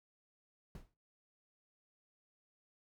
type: noise with exponential decay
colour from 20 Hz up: brown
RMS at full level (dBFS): -45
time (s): 0.75-0.94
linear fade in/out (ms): 2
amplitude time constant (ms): 40
effects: noise-tail reverb RT60 0.3 s tail -20 dB re dry